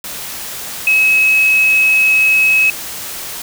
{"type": "tone in noise", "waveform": "sine", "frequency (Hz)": 2565, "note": "E7", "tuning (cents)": -48, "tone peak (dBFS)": -8, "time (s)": [0.87, 2.7], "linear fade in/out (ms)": 2, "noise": "white", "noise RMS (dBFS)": -26, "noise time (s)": [0.04, 3.42], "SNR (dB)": 15, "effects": []}